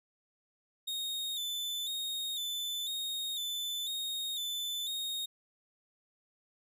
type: tone with vibrato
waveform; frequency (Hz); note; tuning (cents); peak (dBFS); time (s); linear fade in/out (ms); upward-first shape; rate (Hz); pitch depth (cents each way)
40% pulse; 3617; A7; +47; -33; 0.87-5.26; 10; square; 1; 50
effects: none